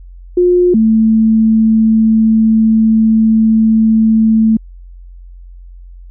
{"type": "tone pair in turn", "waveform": "sine", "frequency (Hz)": [357.1, 221.2], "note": ["F4", "A3"], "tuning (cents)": [39, 9], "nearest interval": "minor sixth", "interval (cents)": 830, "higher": "first", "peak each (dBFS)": -6, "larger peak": "neither", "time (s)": [[0.37, 0.74], [0.74, 4.57]], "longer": "second", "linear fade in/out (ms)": 5, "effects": ["added 44 Hz sine -31 dBFS peak until 6.1 s"]}